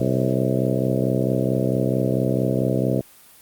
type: harmonic tone with a mistuned harmonic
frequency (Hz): 64.5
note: C2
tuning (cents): -24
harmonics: 2 / 3 / 4 / 5 / 6 / 7 / 8 / 9 / 10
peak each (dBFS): -23 / -25 / -26 / -27 / -28 / -28 / -29 / -30 / -30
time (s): 0-3.01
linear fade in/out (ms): 5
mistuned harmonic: 9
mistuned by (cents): -69
effects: white hiss -49 dBFS RMS until 3.41 s + Opus 32 kbps